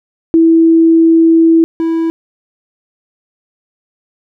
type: tone pair in turn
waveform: sine / triangle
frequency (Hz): 328 / 328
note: E4 / E4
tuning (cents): -9 / -9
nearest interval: unison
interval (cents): 0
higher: neither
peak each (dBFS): -4 / -9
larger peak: first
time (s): 0.34-1.64 / 1.8-2.1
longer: first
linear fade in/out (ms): 0
effects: none